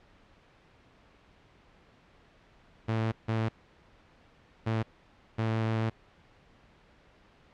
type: tone bursts at uneven times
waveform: sawtooth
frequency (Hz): 111.6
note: A2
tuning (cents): +25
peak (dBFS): -23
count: 4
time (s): 2.88-3.12 / 3.28-3.49 / 4.66-4.83 / 5.38-5.9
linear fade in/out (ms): 10
effects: pink hiss -60 dBFS RMS until 7.53 s + low-pass 3000 Hz 12 dB/octave